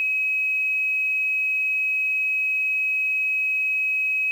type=tone; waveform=sine; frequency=2547 Hz; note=D#7; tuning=40 cents sharp; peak=-20 dBFS; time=0-4.31 s; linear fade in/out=0 ms; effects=8-bit